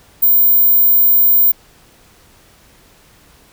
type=tone; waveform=sine; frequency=15180 Hz; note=A#9; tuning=30 cents sharp; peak=-7 dBFS; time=0.22-1.52 s; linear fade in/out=10 ms; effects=pink hiss -48 dBFS RMS until 3.52 s